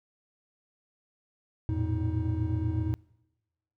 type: tone cluster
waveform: triangle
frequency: 84.3 / 109 / 117.2 / 315.6 Hz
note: E2 / A2 / A#2 / D#4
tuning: +39 / -16 / +10 / +25 cents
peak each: -29 / -29 / -32 / -32 dBFS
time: 1.69-2.94 s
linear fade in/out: 0 ms
effects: noise-tail reverb RT60 1.0 s tail -24 dB re dry